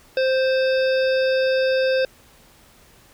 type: harmonic tone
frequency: 523.3 Hz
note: C5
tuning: in tune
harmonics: 1 / 3 / 5 / 7 / 9 / 10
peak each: -17 / -27 / -31 / -34 / -36 / -37 dBFS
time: 0.17-2.05 s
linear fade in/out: 2 ms
effects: pink hiss -52 dBFS RMS until 3.13 s